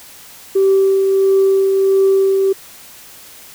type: tone with tremolo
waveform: sine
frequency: 387.7 Hz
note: G4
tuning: 19 cents flat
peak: -7 dBFS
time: 0.55-2.53 s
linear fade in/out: 10 ms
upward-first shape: triangle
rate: 1.5 Hz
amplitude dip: 35%
effects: tanh soft clip ceiling -5 dBFS + white hiss -39 dBFS RMS until 3.54 s